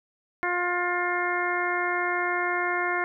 harmonic tone, 354.2 Hz, F4, 24 cents sharp, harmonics 1 / 2 / 3 / 4 / 5 / 6, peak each -31 / -31 / -31 / -31 / -31 / -31 dBFS, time 0.43-3.04 s, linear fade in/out 0 ms, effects none

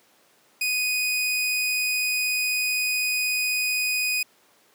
sawtooth tone, 2489 Hz, D#7, in tune, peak -19 dBFS, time 0.61-4.23 s, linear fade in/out 5 ms, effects pink hiss -59 dBFS RMS until 4.74 s + high-pass 300 Hz 12 dB/octave

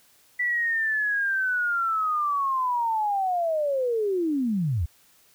sine linear sweep, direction down, 1975.5 to 69.3 Hz, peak -22 dBFS, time 0.39-4.86 s, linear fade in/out 10 ms, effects white hiss -59 dBFS RMS until 5.34 s

